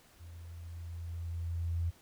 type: tone with level ramp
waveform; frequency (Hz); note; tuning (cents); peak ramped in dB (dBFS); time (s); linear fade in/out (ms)
sine; 84.5; E2; +43; -47 to -29; 0.19-1.91; 20
effects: pink hiss -62 dBFS RMS until 2.01 s